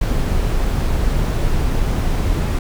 brown noise, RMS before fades -17 dBFS, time 0.01-2.59 s, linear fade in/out 5 ms, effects none

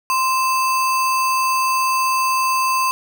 sine tone with sample-and-hold, 1042 Hz, C6, 7 cents flat, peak -15 dBFS, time 0.1-2.91 s, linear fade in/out 0 ms, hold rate 3675 Hz, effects none

